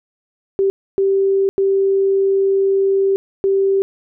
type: tone bursts at uneven times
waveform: sine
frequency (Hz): 390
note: G4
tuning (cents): -9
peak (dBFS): -12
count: 4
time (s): 0.59-0.7 / 0.98-1.49 / 1.58-3.16 / 3.44-3.82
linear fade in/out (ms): 0
effects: none